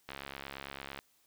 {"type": "click train", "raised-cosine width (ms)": 0.3, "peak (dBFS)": -25, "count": 63, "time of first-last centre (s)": [0.09, 0.99], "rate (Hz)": 68.9, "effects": ["white hiss -70 dBFS RMS until 1.26 s"]}